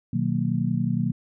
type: chord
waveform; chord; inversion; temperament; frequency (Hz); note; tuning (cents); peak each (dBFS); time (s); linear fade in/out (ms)
sine; B major seventh; none; just; 123.47 / 154.34 / 185.21 / 231.5; B2 / D#3 / F#3 / A#3; 0 / -14 / +2 / -12; -27; 0.13-1.12; 5
effects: none